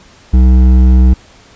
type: tone with hard clipping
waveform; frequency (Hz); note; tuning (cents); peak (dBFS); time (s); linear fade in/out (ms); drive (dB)
triangle; 63.2; B1; +41; -5; 0.33-1.14; 10; 13
effects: pink hiss -42 dBFS RMS until 1.55 s + resampled to 16000 Hz